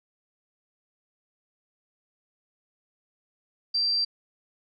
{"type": "tone", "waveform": "sine", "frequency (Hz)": 4704, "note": "D8", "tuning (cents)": 2, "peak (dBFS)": -22, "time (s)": [3.74, 4.05], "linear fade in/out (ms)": 10, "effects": []}